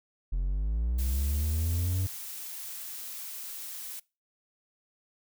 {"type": "linear sweep", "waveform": "triangle", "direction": "up", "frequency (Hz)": [41.69, 94.9], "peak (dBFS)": -24, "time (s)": [0.32, 2.07], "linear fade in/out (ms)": 10}
{"type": "noise", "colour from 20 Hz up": "blue", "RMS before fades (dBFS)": -40, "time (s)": [0.98, 4], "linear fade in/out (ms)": 10}
{"effects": ["noise-tail reverb RT60 0.3 s tail -24 dB re dry"]}